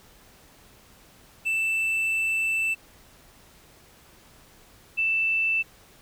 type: tone pair in turn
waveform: triangle / sine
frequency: 2654 / 2654 Hz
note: E7 / E7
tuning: +11 / +11 cents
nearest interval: unison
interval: 0 cents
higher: neither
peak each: -21 dBFS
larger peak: neither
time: 1.45-2.75 / 4.97-5.63 s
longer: first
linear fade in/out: 20 ms
effects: pink hiss -54 dBFS RMS until 6.01 s